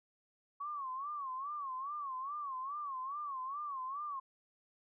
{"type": "tone with vibrato", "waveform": "sine", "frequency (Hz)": 1108.7, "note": "C#6", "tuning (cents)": 0, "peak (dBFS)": -38, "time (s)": [0.6, 4.2], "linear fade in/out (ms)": 10, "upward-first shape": "sine", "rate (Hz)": 2.4, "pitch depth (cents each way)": 140, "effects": []}